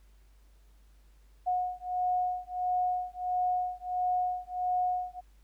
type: beating tone pair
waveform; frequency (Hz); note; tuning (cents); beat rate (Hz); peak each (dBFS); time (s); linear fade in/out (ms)
sine; 726 / 727.5; F#5 / F#5; -33 / -29; 1.5; -31; 1.46-5.21; 20
effects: added 50 Hz sine -56 dBFS peak until 5.43 s + pink hiss -70 dBFS RMS until 5.43 s